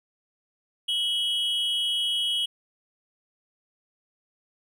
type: tone pair together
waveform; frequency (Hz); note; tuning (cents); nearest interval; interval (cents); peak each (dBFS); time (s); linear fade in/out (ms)
triangle; 2960 / 3267; F#7 / G#7; 0 / -29; major second; 171; -25 / -25; 0.88-2.46; 10
effects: none